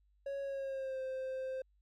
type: tone with pitch glide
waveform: triangle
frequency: 554.4 to 523.3 Hz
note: C#5 to C5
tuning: 0 to 0 cents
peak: -35 dBFS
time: 0.26-1.62 s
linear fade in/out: 5 ms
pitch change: -100 cents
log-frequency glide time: 0.41-1.01 s
effects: added 50 Hz sine -68 dBFS peak until 1.81 s